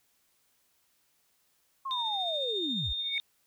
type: linear sweep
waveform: sine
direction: down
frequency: 1100 to 42.48 Hz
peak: -32 dBFS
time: 1.85-2.93 s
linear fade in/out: 10 ms
type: tone with tremolo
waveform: sine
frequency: 3650 Hz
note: A#7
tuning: 37 cents flat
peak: -29 dBFS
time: 1.91-3.2 s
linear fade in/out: 0 ms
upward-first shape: triangle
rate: 14 Hz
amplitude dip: 35%
type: tone with exponential growth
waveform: sine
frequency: 2231 Hz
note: C#7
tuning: 11 cents sharp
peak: -26 dBFS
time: 3-3.18 s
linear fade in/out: 1 ms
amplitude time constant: 39 ms
effects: tanh soft clip ceiling -19 dBFS + white hiss -71 dBFS RMS until 3.46 s